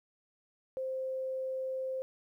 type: tone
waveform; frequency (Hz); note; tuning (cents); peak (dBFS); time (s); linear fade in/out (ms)
sine; 523.3; C5; 0; -33; 0.77-2.02; 0
effects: 12-bit